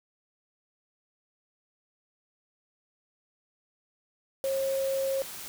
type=tone in noise; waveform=sine; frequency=540 Hz; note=C#5; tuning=45 cents flat; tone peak=-26 dBFS; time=4.44-5.22 s; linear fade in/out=0 ms; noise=white; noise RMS=-41 dBFS; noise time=4.44-5.48 s; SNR=+12 dB; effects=none